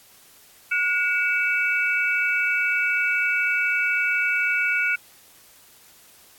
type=tone cluster; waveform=sine; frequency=1448 / 2264 / 2636 Hz; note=F#6 / C#7 / E7; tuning=-38 / +36 / -1 cents; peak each=-23 / -23 / -27 dBFS; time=0.71-4.96 s; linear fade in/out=10 ms; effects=white hiss -52 dBFS RMS until 6.38 s + AAC 64 kbps